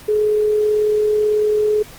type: tone with amplitude modulation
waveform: sine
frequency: 423.9 Hz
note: G#4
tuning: 35 cents sharp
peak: -12 dBFS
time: 0.08-1.83 s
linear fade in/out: 10 ms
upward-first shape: sine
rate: 38.2 Hz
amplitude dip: 25%
effects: pink hiss -40 dBFS RMS until 1.98 s + Opus 48 kbps